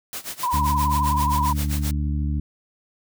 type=noise with tremolo; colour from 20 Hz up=white; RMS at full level=-30 dBFS; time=0.13-1.91 s; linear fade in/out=0 ms; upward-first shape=sine; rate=7.6 Hz; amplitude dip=90%
type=tone with vibrato; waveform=sine; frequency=987.8 Hz; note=B5; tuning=in tune; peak=-20 dBFS; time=0.43-1.53 s; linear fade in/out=5 ms; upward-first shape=triangle; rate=19 Hz; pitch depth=92 cents each way
type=harmonic tone; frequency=73.42 Hz; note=D2; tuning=in tune; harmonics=1 / 2 / 3 / 4; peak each=-22 / -28 / -32 / -34 dBFS; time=0.53-2.4 s; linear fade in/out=5 ms
effects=none